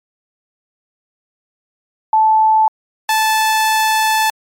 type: tone pair in turn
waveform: sine / sawtooth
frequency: 874 / 874 Hz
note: A5 / A5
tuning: -12 / -12 cents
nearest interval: unison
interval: 0 cents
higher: neither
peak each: -8 dBFS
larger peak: neither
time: 2.13-2.68 / 3.09-4.3 s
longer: second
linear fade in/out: 2 ms
effects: MP3 64 kbps